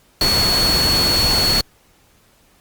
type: tone in noise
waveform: sine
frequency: 4382 Hz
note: C#8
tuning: 21 cents flat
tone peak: -15 dBFS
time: 0.21-1.61 s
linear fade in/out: 2 ms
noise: pink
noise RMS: -20 dBFS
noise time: 0.21-1.61 s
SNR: +2 dB
effects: pink hiss -55 dBFS RMS until 2.6 s + Opus 48 kbps